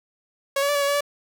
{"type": "tone with pitch steps", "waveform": "sawtooth", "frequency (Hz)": [553, 566, 581, 569, 562, 571, 576], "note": ["C#5", "C#5", "D5", "C#5", "C#5", "D5", "D5"], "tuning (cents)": [-4, 36, -19, 45, 24, -49, -34], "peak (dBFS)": -16, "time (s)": [0.56, 1.008], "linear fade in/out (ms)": 5, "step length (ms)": 64, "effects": []}